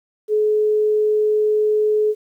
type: tone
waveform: sine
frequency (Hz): 426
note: G#4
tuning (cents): +44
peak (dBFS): -14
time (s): 0.28-2.15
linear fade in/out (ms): 50
effects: 9-bit